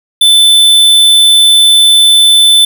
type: tone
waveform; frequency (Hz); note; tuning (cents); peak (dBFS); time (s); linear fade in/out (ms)
square; 3520; A7; 0; -3; 0.21-2.65; 5
effects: none